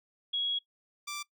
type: tone pair in turn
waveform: sine / 10% pulse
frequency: 3322 / 1174.5 Hz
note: G#7 / D6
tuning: 0 / 0 cents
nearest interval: octave + tritone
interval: 1800 cents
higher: first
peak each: -28 dBFS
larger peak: neither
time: 0.33-0.59 / 1.07-1.23 s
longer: first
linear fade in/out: 10 ms
effects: noise-tail reverb RT60 0.1 s tail -20 dB re dry